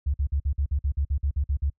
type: tone bursts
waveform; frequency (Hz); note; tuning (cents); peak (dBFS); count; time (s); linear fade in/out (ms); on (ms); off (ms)
sine; 70.5; C#2; +30; -21; 13; 0.06-1.701; 10; 81; 49
effects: noise-tail reverb RT60 0.1 s tail -26 dB re dry